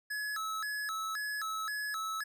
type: tone with vibrato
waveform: square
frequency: 1484 Hz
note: F#6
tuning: 5 cents sharp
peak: -35 dBFS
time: 0.1-2.24 s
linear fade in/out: 10 ms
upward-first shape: square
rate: 1.9 Hz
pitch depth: 230 cents each way
effects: none